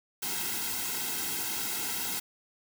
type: noise with comb filter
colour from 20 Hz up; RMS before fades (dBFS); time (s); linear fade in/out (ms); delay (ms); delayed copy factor
white; -33; 0.22-2.2; 10; 1.7; -0.95
effects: none